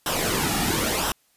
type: noise with flanger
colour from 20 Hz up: pink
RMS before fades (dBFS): -24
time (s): 0.06-1.12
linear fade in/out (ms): 2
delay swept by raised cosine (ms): 0.44 to 1.94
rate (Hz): 0.98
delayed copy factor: -0.6
effects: white hiss -64 dBFS RMS until 1.36 s + resampled to 32000 Hz